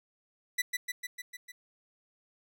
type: tone with echo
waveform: sawtooth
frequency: 1975.5 Hz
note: B6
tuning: in tune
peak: -23 dBFS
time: 0.58-0.62 s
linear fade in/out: 10 ms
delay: 150 ms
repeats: 6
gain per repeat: -3 dB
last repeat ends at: 1.52 s
effects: none